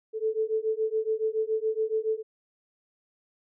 sine beating tone pair, 435.4 / 442.5 Hz, A4 / A4, -18 / +10 cents, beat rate 7.1 Hz, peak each -28 dBFS, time 0.13-2.23 s, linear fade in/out 50 ms, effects none

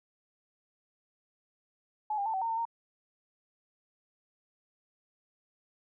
sine tone with pitch steps, 852 / 802 / 888 / 763 / 916 / 902 / 924 Hz, G#5 / G5 / A5 / G5 / A#5 / A5 / A#5, +44 / +39 / +16 / -47 / -31 / +43 / -16 cents, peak -29 dBFS, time 2.1-2.653 s, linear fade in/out 5 ms, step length 79 ms, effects none

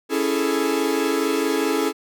45% pulse chord, A major seventh, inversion first, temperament equal, 277.2 / 329.6 / 415.3 / 440 Hz, C#4 / E4 / G#4 / A4, 0 / 0 / 0 / 0 cents, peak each -25 dBFS, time 0.09-1.93 s, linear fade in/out 50 ms, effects none

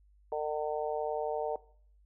harmonic tone, 151.5 Hz, D#3, 46 cents flat, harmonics 3 / 4 / 5 / 6, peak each -34 / -36 / -38 / -40 dBFS, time 0.32-1.56 s, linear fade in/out 2 ms, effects noise-tail reverb RT60 0.5 s tail -18 dB re dry + added 50 Hz sine -60 dBFS peak until 2.05 s

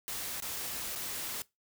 white noise with dropouts, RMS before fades -38 dBFS, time 0.08-1.42 s, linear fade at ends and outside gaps 0 ms, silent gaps 0.402-0.423 / 0.953-0.958 s, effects noise-tail reverb RT60 0.2 s tail -21 dB re dry

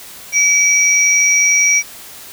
sine tone pair together, 2292 / 5757 Hz, D7 / F#8, -43 / -48 cents, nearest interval octave + major third, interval 1595 cents, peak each -12 dBFS, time 0.32-1.83 s, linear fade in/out 50 ms, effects white hiss -35 dBFS RMS until 2.32 s

